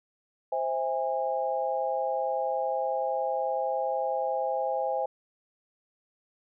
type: chord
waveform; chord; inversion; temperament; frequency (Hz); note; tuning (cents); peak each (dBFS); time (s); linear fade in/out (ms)
sine; C augmented; none; just; 523.3 / 654.1 / 817.6; C5 / E5 / G#5; 0 / -14 / -27; -30 / -32 / -30; 0.52-5.06; 5
effects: none